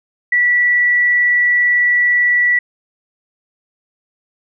sine tone, 1953 Hz, B6, 20 cents flat, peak -10 dBFS, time 0.32-2.59 s, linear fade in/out 5 ms, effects none

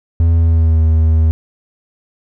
triangle tone with pitch glide, 83 to 79.85 Hz, E2 to D#2, +12 to +45 cents, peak -6 dBFS, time 0.2-1.31 s, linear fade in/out 0 ms, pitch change -67 cents, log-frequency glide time 0.35-0.81 s, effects none

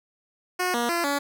10% pulse tone with pitch steps, 363.2 / 238 / 342 / 283.8 Hz, F#4 / A#3 / F4 / C#4, -32 / +36 / -36 / +41 cents, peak -15 dBFS, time 0.59-1.19 s, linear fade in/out 10 ms, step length 150 ms, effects none

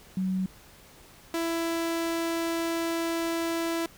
sine / sawtooth tone pair in turn, 187.6 / 332.5 Hz, F#3 / E4, +24 / +15 cents, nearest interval minor seventh, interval 991 cents, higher second, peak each -25 / -23 dBFS, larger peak second, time 0.17-0.46 / 1.34-3.86 s, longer second, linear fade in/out 2 ms, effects pink hiss -53 dBFS RMS until 3.97 s

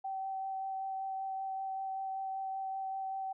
sine tone with vibrato, 770 Hz, G5, 31 cents flat, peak -35 dBFS, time 0.04-3.33 s, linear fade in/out 10 ms, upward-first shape sine, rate 5.2 Hz, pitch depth 10 cents each way, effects none

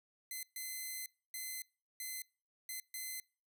5% pulse tone bursts at uneven times, 2048 Hz, C7, 38 cents flat, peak -31 dBFS, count 6, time 0.31-0.43 / 0.56-1.06 / 1.34-1.62 / 2-2.22 / 2.69-2.8 / 2.94-3.2 s, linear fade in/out 2 ms, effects noise-tail reverb RT60 0.4 s tail -25 dB re dry

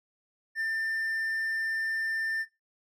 triangle tone, 1791 Hz, A6, 30 cents sharp, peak -26 dBFS, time 0.55-2.46 s, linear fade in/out 50 ms, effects noise-tail reverb RT60 0.2 s tail -17 dB re dry

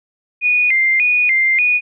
sine tone with vibrato, 2273 Hz, C#7, 43 cents sharp, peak -11 dBFS, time 0.41-1.81 s, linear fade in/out 50 ms, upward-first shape square, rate 1.7 Hz, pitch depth 140 cents each way, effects none

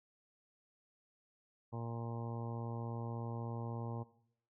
harmonic tone, 116.54 Hz, A#2, in tune, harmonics 1 / 2 / 3 / 4 / 5 / 6 / 7 / 8 / 9, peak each -41 / -47 / -51 / -50 / -53 / -57 / -52 / -53 / -55 dBFS, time 1.72-4.04 s, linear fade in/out 20 ms, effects noise-tail reverb RT60 0.7 s tail -18 dB re dry

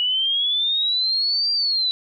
sine exponential two-way sweep, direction up then down, 2919 to 4758 to 3920 Hz, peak -18 dBFS, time 0-1.91 s, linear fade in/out 0 ms, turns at 1.52 s, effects none

